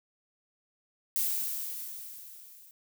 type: noise with level ramp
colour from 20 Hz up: violet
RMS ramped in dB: -28 to -55 dBFS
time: 1.16-2.71 s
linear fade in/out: 0 ms
effects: none

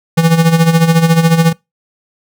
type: tone with tremolo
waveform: square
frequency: 164.81 Hz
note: E3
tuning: in tune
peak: -5 dBFS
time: 0.17-1.53 s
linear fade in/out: 10 ms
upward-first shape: sine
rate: 14 Hz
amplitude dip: 70%
effects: noise-tail reverb RT60 0.2 s tail -23 dB re dry

